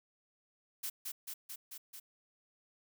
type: noise with echo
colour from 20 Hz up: blue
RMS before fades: -39 dBFS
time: 0.83-0.9 s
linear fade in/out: 10 ms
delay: 220 ms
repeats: 5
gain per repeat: -2 dB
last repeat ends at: 2 s
effects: none